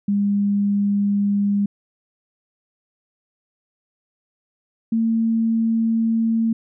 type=tone pair in turn; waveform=sine; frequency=202.3 / 226.1 Hz; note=G#3 / A3; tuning=-45 / +47 cents; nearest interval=major second; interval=192 cents; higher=second; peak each=-16 dBFS; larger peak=neither; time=0.08-1.66 / 4.92-6.53 s; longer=second; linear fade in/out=5 ms; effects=none